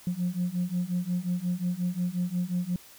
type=beating tone pair; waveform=sine; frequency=175.3 / 180.9 Hz; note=F3 / F#3; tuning=+7 / -39 cents; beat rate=5.6 Hz; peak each=-29 / -28 dBFS; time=0.07-2.76 s; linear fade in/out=2 ms; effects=tanh soft clip ceiling -21 dBFS + white hiss -52 dBFS RMS until 2.98 s